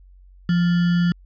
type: tone with sample-and-hold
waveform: sine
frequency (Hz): 173.7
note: F3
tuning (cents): -9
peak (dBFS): -15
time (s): 0.49-1.12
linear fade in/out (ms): 2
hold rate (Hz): 1575
effects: added 46 Hz sine -45 dBFS peak until 1.25 s + resampled to 11025 Hz